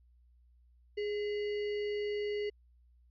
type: tone with sample-and-hold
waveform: sine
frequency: 415.3 Hz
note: G#4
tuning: in tune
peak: -32 dBFS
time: 0.97-2.5 s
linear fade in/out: 10 ms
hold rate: 2450 Hz
effects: added 60 Hz sine -61 dBFS peak until 3.1 s + resampled to 11025 Hz